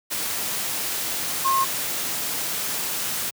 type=tone in noise; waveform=sine; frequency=1071 Hz; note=C6; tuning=40 cents sharp; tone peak=-18 dBFS; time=1.44-1.65 s; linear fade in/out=20 ms; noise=white; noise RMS=-27 dBFS; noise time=0.1-3.31 s; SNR=+6 dB; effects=high-pass 100 Hz 12 dB/octave